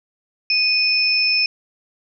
sine tone pair together, 2489 / 5274 Hz, D#7 / E8, 0 / 0 cents, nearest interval octave + minor second, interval 1300 cents, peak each -18 / -17 dBFS, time 0.5-1.46 s, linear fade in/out 2 ms, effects none

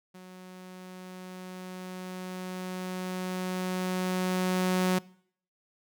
sawtooth tone with level ramp, 184 Hz, F#3, 9 cents flat, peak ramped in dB -42 to -19 dBFS, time 0.14-4.99 s, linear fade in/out 10 ms, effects noise-tail reverb RT60 0.6 s tail -22 dB re dry

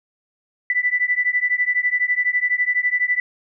sine beating tone pair, 1975.5 / 1987.5 Hz, B6 / B6, 0 / +10 cents, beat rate 12 Hz, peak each -20 dBFS, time 0.7-3.2 s, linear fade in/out 2 ms, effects none

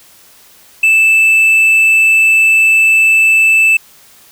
triangle tone, 2637 Hz, E7, in tune, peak -4 dBFS, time 0.83-3.77 s, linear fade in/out 5 ms, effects white hiss -43 dBFS RMS until 4.31 s

